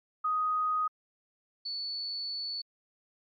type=tone pair in turn; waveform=sine; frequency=1249 / 4451 Hz; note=D#6 / C#8; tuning=+6 / +6 cents; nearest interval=octave + minor seventh; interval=2200 cents; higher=second; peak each=-26 / -33 dBFS; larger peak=first; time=0.24-0.88 / 1.65-2.62 s; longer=second; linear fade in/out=10 ms; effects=MP3 32 kbps